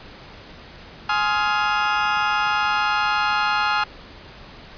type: chord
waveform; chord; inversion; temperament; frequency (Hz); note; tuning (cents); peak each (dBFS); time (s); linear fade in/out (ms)
35% pulse; F minor seventh; first; just; 838.1 / 1047.7 / 1257.2 / 1396.9; Ab5 / C6 / Eb6 / F6; +16 / +2 / +18 / 0; -21 / -27 / -23 / -21; 1.09-3.84; 5
effects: pink hiss -42 dBFS RMS until 4.77 s + resampled to 11025 Hz